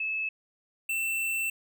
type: tone pair in turn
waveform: sine / square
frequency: 2603 / 2679 Hz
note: E7 / E7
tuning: -22 / +27 cents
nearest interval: unison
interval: 49 cents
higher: second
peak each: -28 dBFS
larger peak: neither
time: 0-0.29 / 0.89-1.5 s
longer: second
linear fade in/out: 5 ms
effects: none